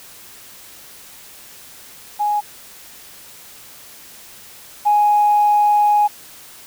sine tone pair in turn, 832 / 832 Hz, G#5 / G#5, +3 / +3 cents, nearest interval unison, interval 0 cents, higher neither, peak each -15 / -10 dBFS, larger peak second, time 2.19-2.41 / 4.85-6.08 s, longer second, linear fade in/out 20 ms, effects tanh soft clip ceiling -6 dBFS + white hiss -41 dBFS RMS until 6.66 s

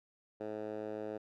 10% pulse tone with band-pass filter, 107.1 Hz, A2, 46 cents flat, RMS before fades -41 dBFS, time 0.4-1.18 s, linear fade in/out 10 ms, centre 490 Hz, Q 1.5, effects none

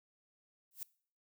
violet noise with exponential growth, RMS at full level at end -38 dBFS, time 0.71-0.83 s, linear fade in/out 2 ms, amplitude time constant 25 ms, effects noise-tail reverb RT60 0.5 s tail -22 dB re dry

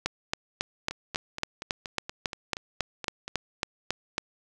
two click trains, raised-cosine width 0.2 ms, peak -9 / -18 dBFS, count 16 / 11, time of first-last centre 0.06-4.181 / 0.91-3.28 s, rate 3.64 / 4.22 Hz, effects none

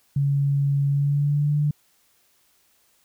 sine tone with pitch glide, 140.6 to 147.85 Hz, C#3 to D3, +25 to +12 cents, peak -18 dBFS, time 0.16-1.71 s, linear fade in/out 5 ms, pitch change +87 cents, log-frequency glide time 0.88-1.57 s, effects white hiss -63 dBFS RMS until 3.04 s

